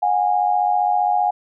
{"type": "tone pair together", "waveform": "sine", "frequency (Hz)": [725, 820.2], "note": ["F#5", "G#5"], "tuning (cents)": [-35, -22], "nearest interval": "major second", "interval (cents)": 213, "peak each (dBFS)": -18, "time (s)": [0.02, 1.31], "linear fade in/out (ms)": 10, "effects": []}